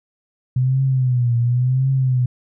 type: tone with vibrato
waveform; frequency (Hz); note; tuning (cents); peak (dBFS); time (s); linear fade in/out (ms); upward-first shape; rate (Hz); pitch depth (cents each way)
sine; 126; B2; +35; -14; 0.56-2.26; 5; triangle; 0.93; 120
effects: none